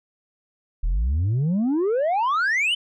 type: exponential sweep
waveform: sine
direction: up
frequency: 36.36 to 3105 Hz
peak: -16 dBFS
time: 0.83-2.75 s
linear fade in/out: 10 ms
effects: tanh soft clip ceiling -18 dBFS